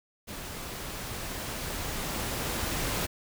pink noise with level ramp, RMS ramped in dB -40 to -30 dBFS, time 0.27-3.07 s, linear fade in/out 20 ms, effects none

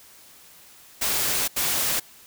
white noise bursts at uneven times, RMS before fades -24 dBFS, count 2, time 1.01-1.48 / 1.56-2 s, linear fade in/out 10 ms, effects white hiss -50 dBFS RMS until 2.26 s

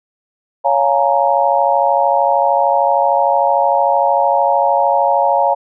sine chord, Bb minor seventh, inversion first, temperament just, 559.4 / 699.2 / 839.1 / 932.3 Hz, Db5 / F5 / Ab5 / Bb5, +16 / +2 / +18 / 0 cents, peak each -16 dBFS, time 0.64-5.55 s, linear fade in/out 20 ms, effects none

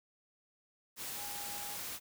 sine tone in noise, 819 Hz, G#5, 24 cents flat, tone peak -48 dBFS, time 1.14-1.78 s, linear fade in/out 50 ms, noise white, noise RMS -42 dBFS, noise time 0.96-2 s, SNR -9 dB, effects none

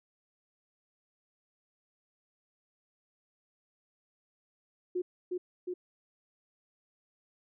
sine tone with echo, 360.7 Hz, F#4, 44 cents flat, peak -29 dBFS, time 4.95-5.02 s, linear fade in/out 10 ms, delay 360 ms, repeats 2, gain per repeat -2 dB, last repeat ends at 5.74 s, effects none

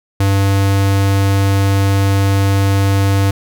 square tone, 98.3 Hz, G2, 5 cents sharp, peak -11 dBFS, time 0.2-3.31 s, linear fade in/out 5 ms, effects none

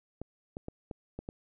clicks, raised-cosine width 2 ms, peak -25 dBFS, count 6, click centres 0.216 / 0.569 / 0.684 / 0.912 / 1.19 / 1.289 s, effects none

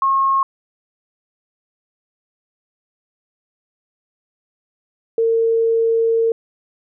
sine tone pair in turn, 1083 / 455.3 Hz, C#6 / A#4, -41 / -41 cents, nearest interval octave + minor third, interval 1500 cents, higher first, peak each -13 / -13 dBFS, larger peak neither, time 0.02-0.43 / 5.18-6.32 s, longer second, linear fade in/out 2 ms, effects none

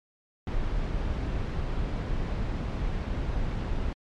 brown noise, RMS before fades -29 dBFS, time 0.47-3.93 s, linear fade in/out 2 ms, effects low-pass 4000 Hz 12 dB/octave + MP3 64 kbps

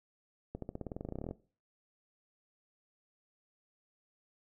accelerating click train, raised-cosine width 2 ms, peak -26 dBFS, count 19, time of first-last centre 0.55-1.31 s, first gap 73 ms, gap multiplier 0.93, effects noise-tail reverb RT60 0.4 s tail -19 dB re dry

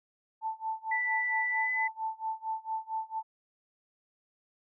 sine tone with tremolo, 884 Hz, A5, 8 cents sharp, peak -29 dBFS, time 0.41-3.23 s, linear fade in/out 50 ms, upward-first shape sine, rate 4.4 Hz, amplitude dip 95%
sine tone with pitch glide, 1975.5 to 2007 Hz, B6 to B6, 0 to +27 cents, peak -28 dBFS, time 0.91-1.88 s, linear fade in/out 10 ms, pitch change +27 cents, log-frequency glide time 1.49-1.72 s
effects none

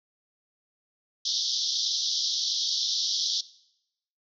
white band-pass noise, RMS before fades -28 dBFS, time 1.25-3.41 s, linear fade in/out 5 ms, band 3300 to 5900 Hz, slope 96 dB/octave, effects noise-tail reverb RT60 0.8 s tail -19 dB re dry

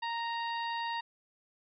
harmonic tone with a mistuned harmonic, 930 Hz, A#5, 4 cents flat, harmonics 1 / 2 / 3 / 4 / 5, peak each -34 / -40 / -44 / -46 / -48 dBFS, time 0.02-1.01 s, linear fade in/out 10 ms, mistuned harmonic 4, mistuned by +20 cents, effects none

